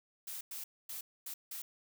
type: noise bursts at uneven times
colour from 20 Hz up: blue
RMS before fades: -43 dBFS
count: 5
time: 0.27-0.41 / 0.51-0.64 / 0.89-1.01 / 1.26-1.34 / 1.51-1.62 s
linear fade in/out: 5 ms
effects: none